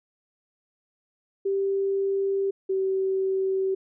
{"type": "tone pair in turn", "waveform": "sine", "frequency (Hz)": [392, 382.8], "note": ["G4", "G4"], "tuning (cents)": [0, -41], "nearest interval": "unison", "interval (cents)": 41, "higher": "first", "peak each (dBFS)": -22, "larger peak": "neither", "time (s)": [[1.45, 2.51], [2.69, 3.75]], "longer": "neither", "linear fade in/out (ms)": 10, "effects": []}